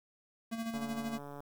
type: tone with tremolo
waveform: square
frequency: 227.6 Hz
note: A#3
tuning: 41 cents flat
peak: -34 dBFS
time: 0.51-1.19 s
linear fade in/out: 20 ms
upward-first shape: sine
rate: 13 Hz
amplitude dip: 60%
type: click train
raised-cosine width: 1 ms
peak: -33 dBFS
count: 96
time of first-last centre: 0.74-1.404 s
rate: 143 Hz
effects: 9-bit